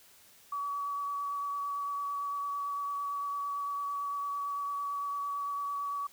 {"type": "tone with vibrato", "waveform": "sine", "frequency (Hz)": 1138, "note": "C#6", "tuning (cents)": 45, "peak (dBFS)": -32, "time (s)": [0.52, 6.07], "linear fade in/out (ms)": 5, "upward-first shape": "sine", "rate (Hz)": 8.9, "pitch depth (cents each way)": 12, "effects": ["white hiss -59 dBFS RMS until 6.12 s"]}